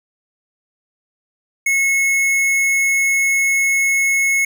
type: tone with tanh clipping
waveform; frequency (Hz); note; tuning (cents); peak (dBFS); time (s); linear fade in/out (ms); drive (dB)
sine; 2184; C#7; -26; -15; 1.66-4.45; 5; 17
effects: none